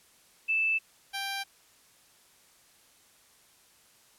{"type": "tone pair in turn", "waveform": ["sine", "10% pulse"], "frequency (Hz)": [2637, 787.4], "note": ["E7", "G5"], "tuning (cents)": [0, 8], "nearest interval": "octave + major sixth", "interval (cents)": 2092, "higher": "first", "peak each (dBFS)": -24, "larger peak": "neither", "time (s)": [[0.48, 0.79], [1.13, 1.44]], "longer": "neither", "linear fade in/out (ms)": 20, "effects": ["white hiss -61 dBFS RMS until 4.18 s", "low-pass 12000 Hz 12 dB/octave"]}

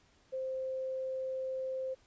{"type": "tone", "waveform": "sine", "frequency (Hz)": 523.3, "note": "C5", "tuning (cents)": 0, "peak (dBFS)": -34, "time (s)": [0.32, 1.95], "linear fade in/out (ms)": 20, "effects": ["pink hiss -67 dBFS RMS until 2.06 s", "resampled to 16000 Hz"]}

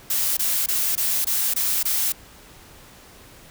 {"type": "noise bursts", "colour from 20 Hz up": "blue", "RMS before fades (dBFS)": -22, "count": 7, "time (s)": [0.1, 2.122], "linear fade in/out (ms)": 5, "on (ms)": 270, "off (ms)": 22, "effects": ["pink hiss -47 dBFS RMS until 3.5 s"]}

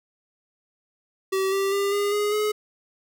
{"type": "tone with pitch steps", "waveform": "square", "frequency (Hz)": [383.6, 391.2, 399, 406.9, 414.9, 423.2], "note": ["G4", "G4", "G4", "G#4", "G#4", "G#4"], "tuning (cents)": [-37, -4, 31, -35, -2, 33], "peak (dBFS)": -22, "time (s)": [1.32, 2.52], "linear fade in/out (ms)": 10, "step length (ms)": 200, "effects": []}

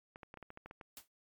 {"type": "clicks", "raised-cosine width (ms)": 0.5, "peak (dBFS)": -34, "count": 10, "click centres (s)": [0.159, 0.232, 0.341, 0.373, 0.427, 0.504, 0.574, 0.66, 0.711, 0.812]}
{"type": "noise with exponential decay", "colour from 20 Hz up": "white", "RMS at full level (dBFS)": -45, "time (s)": [0.97, 1.08], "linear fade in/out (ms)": 1, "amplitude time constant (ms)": 22}
{"effects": ["MP3 96 kbps"]}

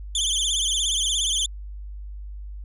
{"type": "tone with vibrato", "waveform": "25% pulse", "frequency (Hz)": 3300, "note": "G#7", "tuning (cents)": -12, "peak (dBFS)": -17, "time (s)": [0.15, 1.46], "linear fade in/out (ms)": 2, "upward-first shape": "triangle", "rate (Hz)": 17, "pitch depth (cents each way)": 170, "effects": ["added 50 Hz sine -33 dBFS peak until 2.64 s", "resampled to 32000 Hz"]}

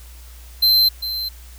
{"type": "tone with echo", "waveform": "square", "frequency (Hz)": 4104, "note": "C8", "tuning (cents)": -34, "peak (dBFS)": -12, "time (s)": [0.62, 0.89], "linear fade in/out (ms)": 10, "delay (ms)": 400, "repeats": 1, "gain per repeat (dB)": -11, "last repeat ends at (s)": 1.29, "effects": ["added 60 Hz sine -38 dBFS peak until 1.58 s", "white hiss -47 dBFS RMS until 1.58 s"]}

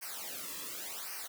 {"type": "noise with flanger", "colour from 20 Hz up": "white", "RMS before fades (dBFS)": -42, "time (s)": [0.01, 1.28], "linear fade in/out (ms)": 20, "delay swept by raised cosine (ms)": [0.27, 1.37], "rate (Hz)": 0.89, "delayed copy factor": -1, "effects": []}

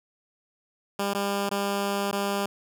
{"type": "tone with dropouts", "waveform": "10% pulse", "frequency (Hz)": 200, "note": "G3", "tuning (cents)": 35, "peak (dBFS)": -17, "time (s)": [0.99, 2.46], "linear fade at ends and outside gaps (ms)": 5, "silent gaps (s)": [[1.136, 1.147], [1.492, 1.512], [2.114, 2.126]], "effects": []}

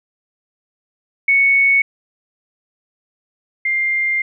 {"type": "tone pair in turn", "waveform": "sine", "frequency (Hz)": [2217, 2100], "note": ["C#7", "C7"], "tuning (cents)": [0, 6], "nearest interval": "minor second", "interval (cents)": 94, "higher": "first", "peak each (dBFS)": [-10, -15], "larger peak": "first", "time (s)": [[1.28, 1.82], [3.65, 4.22]], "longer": "second", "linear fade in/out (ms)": 5, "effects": []}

